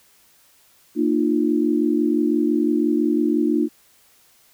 sine chord, Bb suspended fourth, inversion none, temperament equal with one note detuned, 233.1 / 303.3 / 349.2 Hz, Bb3 / Eb4 / F4, 0 / -44 / 0 cents, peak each -22 / -19 / -22 dBFS, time 0.95-3.69 s, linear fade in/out 50 ms, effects white hiss -56 dBFS RMS until 4.53 s

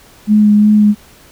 sine tone with vibrato, 210 Hz, G#3, 19 cents sharp, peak -5 dBFS, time 0.27-0.95 s, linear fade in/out 50 ms, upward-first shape sine, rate 2.8 Hz, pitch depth 16 cents each way, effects pink hiss -43 dBFS RMS until 1.31 s

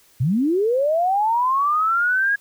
sine linear sweep, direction up, 110 to 1661.2 Hz, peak -16 dBFS, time 0.2-2.36 s, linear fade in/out 10 ms, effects white hiss -55 dBFS RMS until 2.4 s

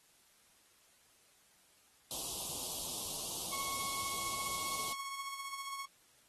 white band-stop noise, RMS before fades -40 dBFS, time 2.11-4.93 s, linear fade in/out 0 ms, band 1100 to 2900 Hz, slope 48 dB/octave
sawtooth tone with tremolo, 1100 Hz, C#6, 14 cents flat, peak -35 dBFS, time 3.52-5.86 s, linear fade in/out 10 ms, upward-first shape triangle, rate 15 Hz, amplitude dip 55%
effects white hiss -67 dBFS RMS until 6.28 s + AAC 32 kbps

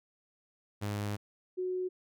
sawtooth / sine tone pair in turn, 103.1 / 367.4 Hz, G#2 / F#4, -12 / -12 cents, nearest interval octave + minor seventh, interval 2200 cents, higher second, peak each -29 / -31 dBFS, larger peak first, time 0.81-1.17 / 1.57-1.89 s, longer first, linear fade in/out 20 ms, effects none

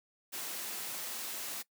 white noise, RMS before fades -40 dBFS, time 0.32-1.63 s, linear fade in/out 20 ms, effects noise-tail reverb RT60 0.1 s tail -20 dB re dry + high-pass 200 Hz 12 dB/octave

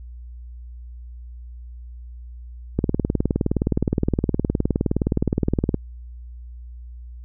click train, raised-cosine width 3 ms, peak -6 dBFS, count 58, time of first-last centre 2.79-5.743 s, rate 19.3 Hz, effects added 60 Hz sine -35 dBFS peak until 7.24 s

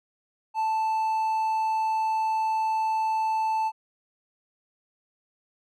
triangle tone, 880 Hz, A5, in tune, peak -21 dBFS, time 0.54-3.72 s, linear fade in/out 50 ms, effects none

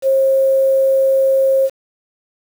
sine tone with quantisation, 536 Hz, C5, 42 cents sharp, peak -10 dBFS, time 0.02-1.7 s, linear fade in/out 50 ms, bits 6, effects none

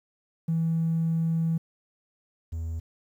triangle tone pair in turn, 163.8 / 81.9 Hz, E3 / E2, -11 / -11 cents, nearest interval octave, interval 1200 cents, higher first, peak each -19 / -27 dBFS, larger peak first, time 0.48-1.58 / 2.52-2.8 s, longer first, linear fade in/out 10 ms, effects tanh soft clip ceiling -20 dBFS + 10-bit

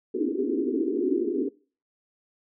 pink band-pass noise, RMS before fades -26 dBFS, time 0.14-1.49 s, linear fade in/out 10 ms, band 250 to 430 Hz, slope 96 dB/octave, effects noise-tail reverb RT60 0.4 s tail -23 dB re dry

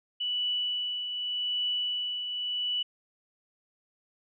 sine tone with tremolo, 2960 Hz, F#7, in tune, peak -26 dBFS, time 0.2-2.83 s, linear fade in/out 10 ms, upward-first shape triangle, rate 0.85 Hz, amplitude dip 50%, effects none

